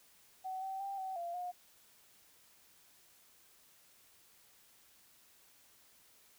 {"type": "tone with pitch steps", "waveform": "sine", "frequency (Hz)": [754, 769, 788, 760, 688, 717], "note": ["F#5", "G5", "G5", "F#5", "F5", "F5"], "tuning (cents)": [32, -33, 9, 46, -26, 45], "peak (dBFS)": -38, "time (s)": [0.44, 1.52], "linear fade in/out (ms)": 20, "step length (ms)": 180, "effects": ["white hiss -65 dBFS RMS until 6.38 s"]}